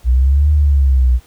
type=linear two-way sweep; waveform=sine; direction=up then down; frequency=59.7 to 75.3 to 60.3 Hz; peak=-8 dBFS; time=0.04-1.2 s; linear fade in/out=50 ms; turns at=0.51 s; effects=pink hiss -49 dBFS RMS until 1.26 s